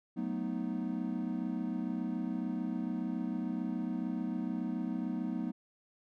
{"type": "chord", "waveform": "triangle", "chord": "B dominant seventh", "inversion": "second", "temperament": "equal", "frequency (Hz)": [185, 220, 246.9, 311.1], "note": ["F#3", "A3", "B3", "D#4"], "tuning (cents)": [0, 0, 0, 0], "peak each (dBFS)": [-37, -37, -35, -38], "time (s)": [0.16, 5.52], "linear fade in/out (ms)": 20, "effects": []}